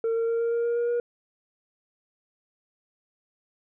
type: tone with pitch steps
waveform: sine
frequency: 455.2 / 458.4 / 461.6 / 464.8 / 468 / 471.3 / 474.5 / 477.8 Hz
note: A#4 / A#4 / A#4 / A#4 / A#4 / A#4 / A#4 / A#4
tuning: -41 / -29 / -17 / -5 / +7 / +19 / +31 / +43 cents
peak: -20 dBFS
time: 0.04-1 s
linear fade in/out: 2 ms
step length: 120 ms
effects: tanh soft clip ceiling -22 dBFS